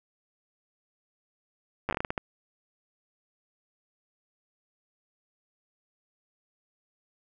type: slowing click train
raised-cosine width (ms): 0.5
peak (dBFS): -14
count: 10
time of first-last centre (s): 1.89-2.178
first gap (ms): 9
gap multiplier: 1.3
effects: none

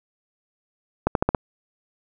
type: accelerating click train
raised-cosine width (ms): 1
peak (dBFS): -4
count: 5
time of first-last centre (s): 1.07-1.348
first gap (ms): 82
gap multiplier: 0.89
effects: none

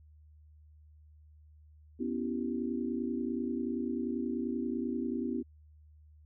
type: chord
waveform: sine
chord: C# half-diminished seventh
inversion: third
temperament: equal with one note detuned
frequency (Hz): 246.9 / 277.2 / 329.6 / 386.8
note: B3 / C#4 / E4 / G4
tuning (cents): 0 / 0 / 0 / -23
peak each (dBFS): -34 / -38 / -38 / -40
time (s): 1.99-5.43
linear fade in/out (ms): 20
effects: added 76 Hz sine -55 dBFS peak until 6.25 s

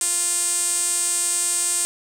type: tone with band-pass filter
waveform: sawtooth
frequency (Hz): 349.2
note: F4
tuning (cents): 0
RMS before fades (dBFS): -22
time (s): 0.01-1.85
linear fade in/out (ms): 0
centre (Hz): 8400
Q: 6.9
effects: 7-bit

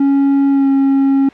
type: tone with pitch glide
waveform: triangle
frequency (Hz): 277.2 to 272.9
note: C#4 to C#4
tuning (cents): 0 to -27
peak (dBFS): -7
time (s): 0-1.29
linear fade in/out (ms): 5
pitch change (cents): -27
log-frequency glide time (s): 0.5-0.68
effects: white hiss -40 dBFS RMS until 1.33 s + low-pass 2000 Hz 12 dB/octave

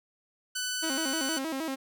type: tone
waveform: 10% pulse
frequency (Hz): 1496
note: F#6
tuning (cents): +19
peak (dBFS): -22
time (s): 0.55-1.39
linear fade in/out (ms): 10
type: tone with vibrato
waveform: sawtooth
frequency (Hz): 293.7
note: D4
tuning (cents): 0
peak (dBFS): -27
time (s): 0.82-1.76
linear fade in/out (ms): 20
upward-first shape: square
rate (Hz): 6.4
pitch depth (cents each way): 160
effects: none

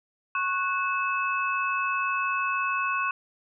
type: tone cluster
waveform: sine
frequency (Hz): 1099 / 1482 / 2594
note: C#6 / F#6 / E7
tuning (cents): -15 / +2 / -28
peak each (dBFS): -27 / -30 / -30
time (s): 0.35-3.11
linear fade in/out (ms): 2
effects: none

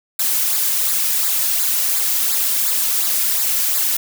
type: noise with flanger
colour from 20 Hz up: blue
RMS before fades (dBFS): -18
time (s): 0.19-3.97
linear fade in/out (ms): 5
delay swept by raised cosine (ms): 0.33 to 2.63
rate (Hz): 2.8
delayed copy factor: -0.65
effects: none

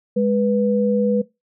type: tone pair together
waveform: sine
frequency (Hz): 206.9 / 491.2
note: G#3 / B4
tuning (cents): -6 / -9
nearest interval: octave + minor third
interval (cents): 1497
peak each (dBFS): -18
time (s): 0.16-1.22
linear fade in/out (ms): 10
effects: noise-tail reverb RT60 0.2 s tail -19 dB re dry

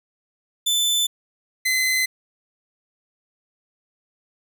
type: tone pair in turn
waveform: sawtooth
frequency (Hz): 3520 / 2042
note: A7 / C7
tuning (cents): 0 / -43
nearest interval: major sixth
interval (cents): 943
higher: first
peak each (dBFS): -15 / -15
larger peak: neither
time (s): 0.66-1.07 / 1.65-2.06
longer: neither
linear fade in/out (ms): 10
effects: none

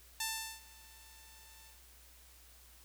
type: tone with ADSR envelope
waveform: 5% pulse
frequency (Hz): 889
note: A5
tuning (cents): +18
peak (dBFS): -22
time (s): 0.2-1.82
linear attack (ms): 4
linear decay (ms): 400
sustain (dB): -24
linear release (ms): 160
effects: added 60 Hz sine -61 dBFS peak until 2.84 s + white hiss -61 dBFS RMS until 2.84 s

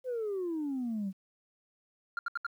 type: exponential sweep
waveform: sine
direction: down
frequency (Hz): 523.3 to 185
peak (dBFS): -30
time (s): 0.04-1.13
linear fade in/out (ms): 50
type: tone bursts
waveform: sine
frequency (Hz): 1396.9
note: F6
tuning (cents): 0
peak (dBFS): -28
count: 4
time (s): 2.17-2.466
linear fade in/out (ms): 2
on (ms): 20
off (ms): 72
effects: tanh soft clip ceiling -29 dBFS + 11-bit

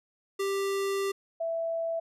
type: tone pair in turn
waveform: square / sine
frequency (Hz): 393.5 / 661.8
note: G4 / E5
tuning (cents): +7 / +7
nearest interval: major sixth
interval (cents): 900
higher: second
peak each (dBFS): -28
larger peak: neither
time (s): 0.39-1.12 / 1.4-2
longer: first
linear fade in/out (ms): 10
effects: resampled to 32000 Hz

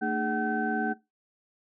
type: tone cluster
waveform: sine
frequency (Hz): 224.1 / 300.8 / 414.6 / 754 / 1534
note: A3 / D4 / G#4 / F#5 / G6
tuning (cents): +32 / +42 / -3 / +32 / -38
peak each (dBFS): -30 / -33 / -35 / -31 / -32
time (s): 0.01-0.94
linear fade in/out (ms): 20
effects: noise-tail reverb RT60 0.2 s tail -19 dB re dry + tanh soft clip ceiling -14 dBFS

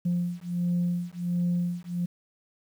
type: beating tone pair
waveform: sine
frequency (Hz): 174.61 / 176.01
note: F3 / F3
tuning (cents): 0 / +14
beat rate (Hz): 1.4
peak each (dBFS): -27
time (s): 0.05-2.06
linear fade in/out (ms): 10
effects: tanh soft clip ceiling -20 dBFS + 9-bit

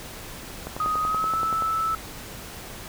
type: click train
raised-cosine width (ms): 1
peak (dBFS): -18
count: 11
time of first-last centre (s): 0.67-1.622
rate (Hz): 10.5
type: tone with pitch glide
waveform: sine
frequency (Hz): 1251 to 1312.4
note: D#6 to E6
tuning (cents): +9 to -8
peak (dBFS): -22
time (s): 0.8-1.95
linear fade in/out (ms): 2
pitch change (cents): +83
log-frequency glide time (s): 1.02-1.37
effects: pink hiss -39 dBFS RMS until 2.88 s

